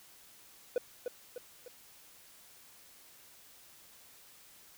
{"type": "tone with echo", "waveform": "triangle", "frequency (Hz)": 493.9, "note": "B4", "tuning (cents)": 0, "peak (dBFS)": -25, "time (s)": [0.76, 0.78], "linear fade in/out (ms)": 2, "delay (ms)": 300, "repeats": 3, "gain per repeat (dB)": -6, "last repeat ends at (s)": 1.68, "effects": ["white hiss -58 dBFS RMS until 4.77 s"]}